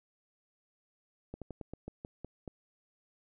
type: slowing click train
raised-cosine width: 2 ms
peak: -28 dBFS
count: 9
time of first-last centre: 1.34-2.478 s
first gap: 77 ms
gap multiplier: 1.17
effects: none